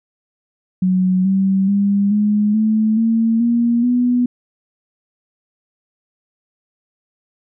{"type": "tone with pitch steps", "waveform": "sine", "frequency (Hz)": [185, 192.63, 200.6, 208.9, 217.5, 226.4, 235.8, 245.5], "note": ["F#3", "G3", "G3", "G#3", "A3", "A3", "A#3", "B3"], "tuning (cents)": [0, -30, 40, 10, -20, 50, 20, -10], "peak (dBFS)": -12, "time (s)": [0.82, 4.26], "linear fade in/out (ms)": 5, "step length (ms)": 430, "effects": []}